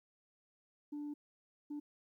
sine tone bursts at uneven times, 293.7 Hz, D4, in tune, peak -38 dBFS, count 2, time 0.92-1.14 / 1.7-1.8 s, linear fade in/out 10 ms, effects tanh soft clip ceiling -38 dBFS + 13-bit

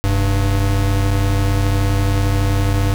square tone pair together, 43.97 / 98.7 Hz, F1 / G2, +13 / +12 cents, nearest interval octave + major second, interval 1399 cents, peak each -19 / -16 dBFS, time 0.04-2.94 s, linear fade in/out 0 ms, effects none

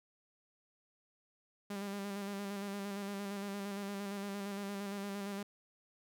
sawtooth tone with vibrato, 200 Hz, G3, 35 cents sharp, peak -35 dBFS, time 1.7-5.43 s, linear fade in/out 5 ms, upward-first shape square, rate 8.7 Hz, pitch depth 27 cents each way, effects none

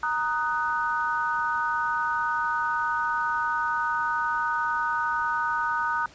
sine chord, D# minor, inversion second, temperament just, 933.4 / 1244.5 / 1493.4 Hz, A#5 / D#6 / F#6, +2 / 0 / +16 cents, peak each -28 dBFS, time 0.03-6.06 s, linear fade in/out 2 ms, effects pink hiss -51 dBFS RMS until 6.14 s + resampled to 16000 Hz

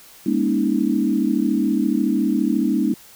sine tone cluster, 205.2 / 237.7 / 283.2 / 317.5 Hz, G#3 / A#3 / C#4 / D#4, -21 / +34 / +37 / +35 cents, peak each -22 dBFS, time 0.26-2.94 s, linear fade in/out 5 ms, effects white hiss -46 dBFS RMS until 3.15 s

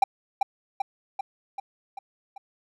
triangle tone with echo, 791 Hz, G5, 15 cents sharp, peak -12 dBFS, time 0.02-0.04 s, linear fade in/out 5 ms, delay 390 ms, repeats 6, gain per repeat -4 dB, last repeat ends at 2.38 s, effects none

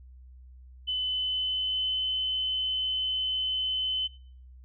sine tone with pitch glide, 3019 to 3042 Hz, F#7 to F#7, +34 to +47 cents, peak -26 dBFS, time 0.87-4.08 s, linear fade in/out 20 ms, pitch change +13 cents, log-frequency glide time 0.99-2.05 s, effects noise-tail reverb RT60 0.5 s tail -20 dB re dry + added 63 Hz sine -47 dBFS peak until 4.64 s

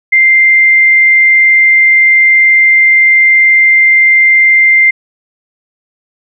sine tone, 2093 Hz, C7, in tune, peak -3 dBFS, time 0.12-4.91 s, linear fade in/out 10 ms, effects none

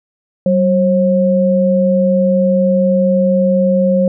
sine tone pair together, 190.21 / 538 Hz, F#3 / C5, +48 / +48 cents, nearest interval octave + tritone, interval 1800 cents, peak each -12 dBFS, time 0.46-4.08 s, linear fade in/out 2 ms, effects none

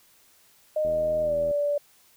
sine tone with pitch glide, 615 to 580.8 Hz, D#5 to D5, -20 to -19 cents, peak -22 dBFS, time 0.76-1.78 s, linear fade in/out 5 ms, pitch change -99 cents, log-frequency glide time 1.22-1.35 s
click train, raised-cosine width 2 ms, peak -27 dBFS, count 55, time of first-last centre 0.85-1.511 s, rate 81.7 Hz
effects white hiss -59 dBFS RMS until 2.16 s

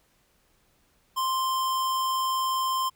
square tone, 1046.5 Hz, C6, in tune, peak -25 dBFS, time 1.16-2.9 s, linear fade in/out 20 ms, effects pink hiss -66 dBFS RMS until 2.95 s

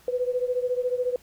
sine beating tone pair, 493.9 / 507.9 Hz, B4 / B4, 0 / +48 cents, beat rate 14 Hz, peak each -25 / -28 dBFS, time 0.08-1.16 s, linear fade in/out 2 ms, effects pink hiss -56 dBFS RMS until 1.22 s

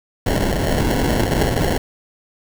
pink noise with sample-and-hold, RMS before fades -18 dBFS, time 0.26-1.78 s, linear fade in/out 5 ms, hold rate 1225 Hz, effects none

